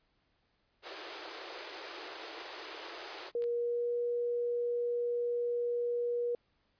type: high-pass noise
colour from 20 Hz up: pink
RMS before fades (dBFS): -44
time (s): 0.82-3.32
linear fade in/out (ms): 50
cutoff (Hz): 320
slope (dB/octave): 96
type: tone with pitch glide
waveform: sine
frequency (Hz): 475.2 to 479.6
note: A#4 to A#4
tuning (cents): +33 to +49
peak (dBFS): -30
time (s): 3.35-6.35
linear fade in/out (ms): 2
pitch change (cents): +16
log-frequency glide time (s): 3.51-3.94
type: clicks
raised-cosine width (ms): 0.2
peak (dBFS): -36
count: 2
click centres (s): 3.422 / 3.44
effects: pink hiss -75 dBFS RMS until 6.79 s + resampled to 11025 Hz